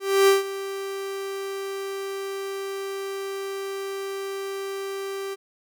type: tone with ADSR envelope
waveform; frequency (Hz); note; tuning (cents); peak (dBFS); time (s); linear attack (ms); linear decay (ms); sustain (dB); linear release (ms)
45% pulse; 391.5; G4; -2; -13; 0-5.36; 280; 150; -16; 30
effects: none